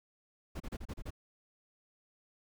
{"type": "noise bursts", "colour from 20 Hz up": "brown", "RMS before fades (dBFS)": -40, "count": 7, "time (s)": [0.55, 1.106], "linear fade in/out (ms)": 10, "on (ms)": 52, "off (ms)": 32, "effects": []}